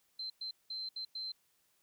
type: tone bursts at uneven times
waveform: sine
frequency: 4105 Hz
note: C8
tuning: 34 cents flat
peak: -38 dBFS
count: 5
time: 0.19-0.3 / 0.41-0.51 / 0.7-0.89 / 0.96-1.05 / 1.15-1.32 s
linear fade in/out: 5 ms
effects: white hiss -74 dBFS RMS until 1.82 s